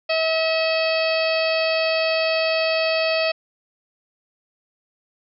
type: harmonic tone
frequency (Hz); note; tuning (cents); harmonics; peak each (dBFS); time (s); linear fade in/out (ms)
644; E5; -41; 1 / 2 / 3 / 4 / 5 / 6 / 7 / 8; -20 / -31 / -31 / -25 / -32 / -38 / -28 / -36; 0.09-3.32; 10
effects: none